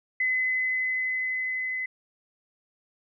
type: tone with level ramp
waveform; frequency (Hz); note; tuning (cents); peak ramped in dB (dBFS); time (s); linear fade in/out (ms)
sine; 2028; B6; +45; -22 to -28; 0.2-1.86; 5
effects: none